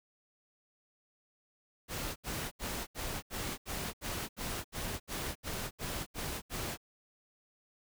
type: noise bursts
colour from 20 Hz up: pink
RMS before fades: -38 dBFS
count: 14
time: 1.88-6.775 s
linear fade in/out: 50 ms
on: 280 ms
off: 75 ms
effects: none